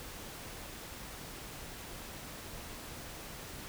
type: silence
effects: pink hiss -46 dBFS RMS until 3.68 s